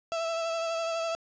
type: tone with vibrato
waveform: 35% pulse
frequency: 661 Hz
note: E5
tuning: 5 cents sharp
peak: -27 dBFS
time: 0.12-1.15 s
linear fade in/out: 0 ms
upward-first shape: sine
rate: 12 Hz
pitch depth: 21 cents each way
effects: resampled to 16000 Hz + 10-bit